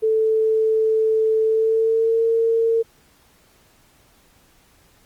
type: tone with pitch glide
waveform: sine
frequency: 440 to 455.3 Hz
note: A4 to A#4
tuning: 0 to -41 cents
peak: -15 dBFS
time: 0.02-2.83 s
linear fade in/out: 20 ms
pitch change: +59 cents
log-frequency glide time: 1.43-2.23 s
effects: pink hiss -56 dBFS RMS until 5.05 s + Opus 32 kbps